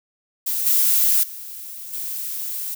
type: noise with level steps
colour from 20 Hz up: violet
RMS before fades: -23 / -17 / -35 / -28 dBFS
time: 0.46-2.75 s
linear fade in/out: 10 ms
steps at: 0.66 / 1.23 / 1.93 s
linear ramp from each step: 5 ms
effects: none